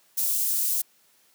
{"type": "high-pass noise", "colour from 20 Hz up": "white", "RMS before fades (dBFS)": -25, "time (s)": [0.17, 0.82], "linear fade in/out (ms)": 10, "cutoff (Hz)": 8200, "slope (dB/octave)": 12, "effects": ["white hiss -62 dBFS RMS until 1.34 s", "high-pass 150 Hz 12 dB/octave"]}